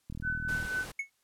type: click train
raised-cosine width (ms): 5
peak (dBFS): -28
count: 23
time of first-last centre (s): 0.1-0.651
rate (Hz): 39.9
type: tone with tremolo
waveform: sine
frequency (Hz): 1509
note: F#6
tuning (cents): +34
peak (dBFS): -28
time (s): 0.22-0.86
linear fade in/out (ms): 50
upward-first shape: triangle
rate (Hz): 4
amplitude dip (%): 65
type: noise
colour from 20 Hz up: pink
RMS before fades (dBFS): -43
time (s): 0.48-0.92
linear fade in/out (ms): 10
type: tone with exponential decay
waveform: triangle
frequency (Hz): 2200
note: C#7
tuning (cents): -14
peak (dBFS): -26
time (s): 0.99-1.1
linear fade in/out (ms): 5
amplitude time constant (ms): 22
effects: white hiss -73 dBFS RMS until 1.23 s + low-pass 12000 Hz 12 dB/octave